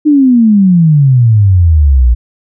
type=exponential sweep; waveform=sine; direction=down; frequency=308 to 57 Hz; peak=-3 dBFS; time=0.05-2.15 s; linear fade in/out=20 ms; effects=none